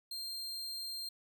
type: tone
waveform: 40% pulse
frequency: 4186 Hz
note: C8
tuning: in tune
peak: -38 dBFS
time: 0.11-1.09 s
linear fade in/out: 5 ms
effects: none